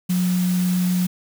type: tone in noise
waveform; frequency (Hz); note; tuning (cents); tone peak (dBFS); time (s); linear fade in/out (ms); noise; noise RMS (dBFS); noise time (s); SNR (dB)
sine; 180.7; F#3; -41; -17; 0.09-1.07; 10; white; -33; 0.09-1.07; +13
effects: none